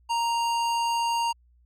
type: tone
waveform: square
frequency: 932.3 Hz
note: A#5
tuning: in tune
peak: -24 dBFS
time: 0.09-1.33 s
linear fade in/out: 20 ms
effects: added 60 Hz sine -57 dBFS peak until 1.65 s + low-pass 9000 Hz 12 dB/octave